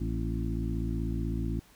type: harmonic tone with a mistuned harmonic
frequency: 56 Hz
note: A1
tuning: 31 cents sharp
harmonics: 1 / 2 / 3 / 4 / 5 / 6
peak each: -32 / -35 / -37 / -38 / -39 / -40 dBFS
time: 0-1.6 s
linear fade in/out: 10 ms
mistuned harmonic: 4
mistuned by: +67 cents
effects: pink hiss -59 dBFS RMS until 1.75 s

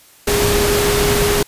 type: tone in noise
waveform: sine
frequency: 410.7 Hz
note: G#4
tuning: 19 cents flat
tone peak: -16 dBFS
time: 0.27-1.43 s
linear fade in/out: 5 ms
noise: pink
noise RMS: -17 dBFS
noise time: 0.27-1.43 s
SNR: -2 dB
effects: white hiss -47 dBFS RMS until 1.47 s + resampled to 32000 Hz

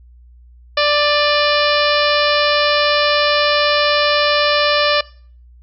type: harmonic tone with a mistuned harmonic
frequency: 588 Hz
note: D5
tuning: 2 cents sharp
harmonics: 1 / 2 / 3 / 4 / 5 / 6 / 7 / 8 / 9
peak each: -16 / -19 / -21 / -22 / -23 / -24 / -24 / -25 / -26 dBFS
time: 0.77-5.01 s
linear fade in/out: 5 ms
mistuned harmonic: 4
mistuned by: +37 cents
effects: noise-tail reverb RT60 0.5 s tail -23 dB re dry + added 60 Hz sine -41 dBFS peak until 5.62 s

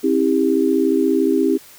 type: tone cluster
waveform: sine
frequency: 267.3 / 324.4 / 398.6 Hz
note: C4 / E4 / G4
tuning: +37 / -28 / +29 cents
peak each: -18 dBFS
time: 0.03-1.58 s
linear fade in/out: 20 ms
effects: white hiss -44 dBFS RMS until 1.78 s

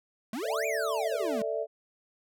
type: exponential two-way sweep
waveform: square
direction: up then down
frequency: 203.2 to 2500 to 203.2 Hz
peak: -33 dBFS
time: 0.33-1.42 s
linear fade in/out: 2 ms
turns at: 0.66 s
type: chord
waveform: sine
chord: A suspended fourth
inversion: none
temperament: equal with one note detuned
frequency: 445.4 / 587.3 / 659.3 Hz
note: A4 / D5 / E5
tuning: +21 / 0 / 0 cents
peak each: -33 dBFS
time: 0.42-1.67 s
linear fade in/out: 50 ms
effects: none

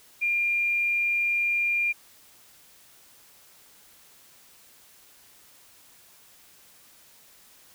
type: tone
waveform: sine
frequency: 2400 Hz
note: D7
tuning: 37 cents sharp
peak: -22 dBFS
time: 0.21-1.93 s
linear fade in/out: 20 ms
effects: white hiss -55 dBFS RMS until 7.74 s

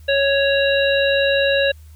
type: harmonic tone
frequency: 554.4 Hz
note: C#5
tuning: in tune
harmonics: 1 / 3 / 5 / 7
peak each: -16 / -21 / -23 / -24 dBFS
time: 0.08-1.72 s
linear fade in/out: 10 ms
effects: added 77 Hz sine -39 dBFS peak until 1.95 s + white hiss -56 dBFS RMS until 1.95 s

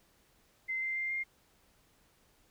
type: tone with pitch steps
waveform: sine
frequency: 2069 / 2085 / 2100 / 2116 Hz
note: C7 / C7 / C7 / C7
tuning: -20 / -7 / +6 / +19 cents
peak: -32 dBFS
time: 0.68-1.24 s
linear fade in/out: 20 ms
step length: 140 ms
effects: pink hiss -68 dBFS RMS until 2.5 s

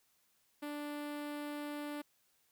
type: tone with notch filter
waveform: sawtooth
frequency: 293.6 Hz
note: D4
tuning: in tune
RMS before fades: -42 dBFS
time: 0.62-2.02 s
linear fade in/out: 10 ms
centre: 6200 Hz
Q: 1.2
effects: white hiss -74 dBFS RMS until 2.51 s

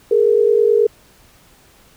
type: tone pair together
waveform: sine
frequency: 416.8 / 466.2 Hz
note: G#4 / A#4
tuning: +6 / 0 cents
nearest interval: major second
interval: 194 cents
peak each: -13 dBFS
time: 0.11-0.87 s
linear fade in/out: 5 ms
effects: pink hiss -50 dBFS RMS until 1.96 s

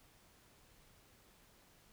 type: silence
effects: pink hiss -66 dBFS RMS until 1.92 s

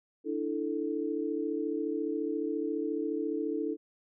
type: chord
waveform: sine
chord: D suspended second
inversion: none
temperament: equal with one note detuned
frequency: 295.2 / 329.6 / 440 Hz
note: D4 / E4 / A4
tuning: +9 / 0 / 0 cents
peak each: -34 dBFS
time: 0.24-3.77 s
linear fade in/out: 50 ms
effects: none

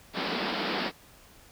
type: band-pass noise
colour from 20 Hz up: pink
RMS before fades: -31 dBFS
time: 0.13-0.92 s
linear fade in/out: 50 ms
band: 170 to 5100 Hz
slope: 96 dB/octave
effects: pink hiss -55 dBFS RMS until 1.51 s

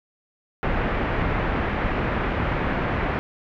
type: low-pass noise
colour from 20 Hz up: pink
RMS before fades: -24 dBFS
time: 0.63-3.19 s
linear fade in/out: 0 ms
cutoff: 2300 Hz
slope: 24 dB/octave
effects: none

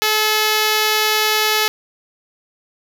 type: tone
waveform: 5% pulse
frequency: 430 Hz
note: A4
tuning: 40 cents flat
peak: -3 dBFS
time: 0.02-1.68 s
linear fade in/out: 0 ms
effects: none

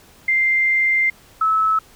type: tone pair in turn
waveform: sine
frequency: 2093 / 1300.7 Hz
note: C7 / E6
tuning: 0 / -24 cents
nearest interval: minor sixth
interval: 824 cents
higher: first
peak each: -14 dBFS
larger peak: neither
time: 0.28-1.1 / 1.41-1.79 s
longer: first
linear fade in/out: 5 ms
effects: pink hiss -49 dBFS RMS until 1.95 s

